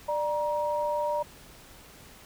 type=tone pair together; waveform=sine; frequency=594 / 945.5 Hz; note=D5 / A#5; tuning=+20 / +24 cents; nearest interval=minor sixth; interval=804 cents; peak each=-28 / -29 dBFS; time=0.08-1.23 s; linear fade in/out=10 ms; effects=pink hiss -51 dBFS RMS until 2.25 s